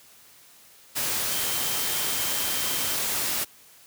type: tone in noise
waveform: sine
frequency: 3136 Hz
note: G7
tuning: in tune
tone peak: -37 dBFS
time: 1.31-2.96 s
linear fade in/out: 20 ms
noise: white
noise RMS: -27 dBFS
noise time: 0.95-3.45 s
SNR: -13 dB
effects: white hiss -53 dBFS RMS until 3.86 s + high-pass 60 Hz 12 dB/octave